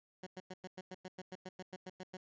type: tone bursts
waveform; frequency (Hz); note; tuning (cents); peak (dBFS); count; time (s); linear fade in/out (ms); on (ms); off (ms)
15% pulse; 185; F#3; 0; -38; 15; 0.23-2.17; 5; 36; 100
effects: resampled to 16000 Hz